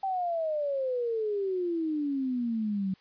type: exponential sweep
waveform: sine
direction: down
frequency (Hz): 784 to 186.3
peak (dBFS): -27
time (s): 0.03-2.94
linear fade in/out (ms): 5
effects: white hiss -62 dBFS RMS until 3 s + resampled to 11025 Hz